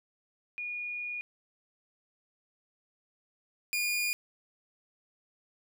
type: tone pair in turn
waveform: sine / sawtooth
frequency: 2443 / 2431 Hz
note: D#7 / D#7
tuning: -32 / -41 cents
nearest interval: unison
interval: 9 cents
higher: first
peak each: -34 / -25 dBFS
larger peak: second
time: 0.58-1.21 / 3.73-4.13 s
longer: first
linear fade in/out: 0 ms
effects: none